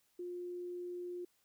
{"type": "tone", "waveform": "sine", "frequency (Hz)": 354.6, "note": "F4", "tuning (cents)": 26, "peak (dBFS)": -40, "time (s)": [0.19, 1.25], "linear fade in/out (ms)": 5, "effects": ["white hiss -75 dBFS RMS until 1.44 s"]}